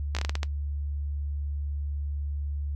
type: slowing click train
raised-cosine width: 0.2 ms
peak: -13 dBFS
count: 8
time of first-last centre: 0.15-0.431 s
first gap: 16 ms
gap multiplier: 1.3
effects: noise-tail reverb RT60 0.1 s tail -18 dB re dry + added 72 Hz sine -28 dBFS peak until 2.75 s